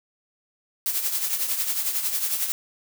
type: noise with tremolo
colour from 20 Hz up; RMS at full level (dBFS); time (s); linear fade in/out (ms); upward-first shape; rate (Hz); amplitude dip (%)
blue; -23; 0.86-2.52; 0; triangle; 11; 65
effects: none